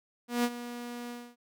sawtooth tone with ADSR envelope, 240.8 Hz, B3, 44 cents flat, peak -20 dBFS, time 0.28-1.36 s, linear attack 160 ms, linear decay 51 ms, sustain -14 dB, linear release 260 ms, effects none

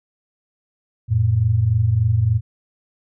sine tone pair together, 90.1 / 113.52 Hz, F#2 / A#2, -45 / -45 cents, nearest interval major third, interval 400 cents, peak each -20 / -15 dBFS, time 1.08-2.41 s, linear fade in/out 50 ms, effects none

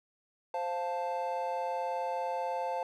triangle chord, F major, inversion second, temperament equal, 523.3 / 698.5 / 880 Hz, C5 / F5 / A5, 0 / 0 / 0 cents, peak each -34 / -35 / -33 dBFS, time 0.54-2.83 s, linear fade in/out 2 ms, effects none

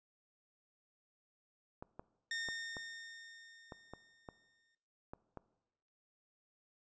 clicks, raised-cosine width 1 ms, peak -32 dBFS, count 9, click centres 1.825 / 1.995 / 2.487 / 2.768 / 3.722 / 3.936 / 4.288 / 5.135 / 5.373 s
sawtooth tone with exponential decay, 1829 Hz, A#6, 33 cents flat, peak -33 dBFS, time 2.31-4.75 s, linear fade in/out 2 ms, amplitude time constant 530 ms
effects noise-tail reverb RT60 1.0 s tail -20 dB re dry + resampled to 16000 Hz

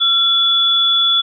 sine tone pair together, 1362 / 3432 Hz, F6 / A7, -44 / -44 cents, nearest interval octave + major third, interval 1600 cents, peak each -22 / -11 dBFS, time 0-1.22 s, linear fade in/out 20 ms, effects none

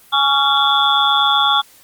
sine tone cluster, 833 / 1127 / 1379 / 3358 / 3506 Hz, G#5 / C#6 / F6 / G#7 / A7, +5 / +28 / -22 / +18 / -7 cents, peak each -18 dBFS, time 0.12-1.62 s, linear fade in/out 20 ms, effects white hiss -47 dBFS RMS until 1.83 s + Opus 32 kbps

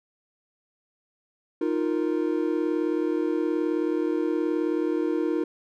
triangle chord, Eb suspended second, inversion none, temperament just, 311.1 / 350 / 466.7 Hz, Eb4 / F4 / Bb4, 0 / +4 / +2 cents, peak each -24 / -25 / -28 dBFS, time 1.61-5.44 s, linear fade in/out 5 ms, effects none

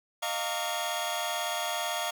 sawtooth tone cluster, 618 / 698 / 918 / 1138 / 3321 Hz, D#5 / F5 / A#5 / C#6 / G#7, -12 / -1 / -27 / +45 / -1 cents, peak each -33 / -30 / -33 / -37 / -33 dBFS, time 0.22-2.11 s, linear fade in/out 10 ms, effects none

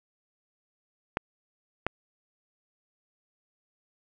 clicks, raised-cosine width 0.5 ms, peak -11 dBFS, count 2, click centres 1.171 / 1.866 s, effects none

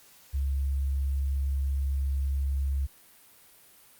sine tone, 68.6 Hz, C#2, 17 cents flat, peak -25 dBFS, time 0.33-2.87 s, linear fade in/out 20 ms, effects white hiss -56 dBFS RMS until 3.99 s + Opus 48 kbps

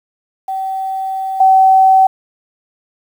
sine tone pair in turn, 767 / 763.2 Hz, G5 / G5, -38 / -47 cents, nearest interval unison, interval 9 cents, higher first, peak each -17 / -5 dBFS, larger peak second, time 0.48-1.4 / 1.4-2.07 s, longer first, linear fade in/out 5 ms, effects 7-bit

